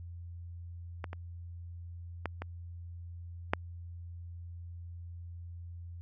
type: clicks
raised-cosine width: 0.5 ms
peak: -22 / -27 / -18 / -23 / -11 dBFS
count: 5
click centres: 1.042 / 1.131 / 2.257 / 2.42 / 3.535 s
effects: added 86 Hz sine -42 dBFS peak until 6.01 s